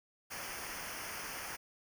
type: noise with comb filter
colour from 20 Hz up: pink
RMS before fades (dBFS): -43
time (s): 0.3-1.57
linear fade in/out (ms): 20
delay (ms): 0.26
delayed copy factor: -0.8
effects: none